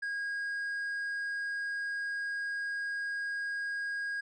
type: tone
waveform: triangle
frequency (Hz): 1635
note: G#6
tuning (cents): -28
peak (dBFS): -31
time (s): 0.02-4.21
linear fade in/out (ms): 10
effects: resampled to 22050 Hz